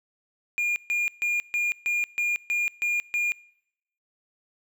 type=tone bursts; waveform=triangle; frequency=2419 Hz; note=D#7; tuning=49 cents flat; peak=-21 dBFS; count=9; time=0.58-3.32 s; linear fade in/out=0 ms; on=180 ms; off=140 ms; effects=noise-tail reverb RT60 0.8 s tail -24 dB re dry